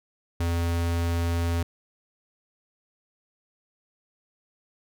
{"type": "tone", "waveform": "square", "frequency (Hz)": 84.9, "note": "F2", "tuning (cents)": -48, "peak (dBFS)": -24, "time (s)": [0.4, 1.63], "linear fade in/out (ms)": 5, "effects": []}